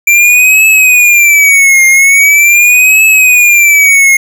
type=tone with vibrato; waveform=square; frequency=2349 Hz; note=D7; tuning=in tune; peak=-3 dBFS; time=0.07-4.17 s; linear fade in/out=5 ms; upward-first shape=triangle; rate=0.42 Hz; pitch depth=180 cents each way; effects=none